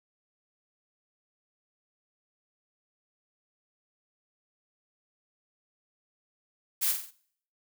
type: noise with echo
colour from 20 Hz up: blue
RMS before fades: -27 dBFS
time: 6.81-6.93 s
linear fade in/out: 20 ms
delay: 46 ms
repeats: 4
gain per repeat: -6 dB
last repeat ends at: 7.114 s
effects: noise-tail reverb RT60 0.6 s tail -20 dB re dry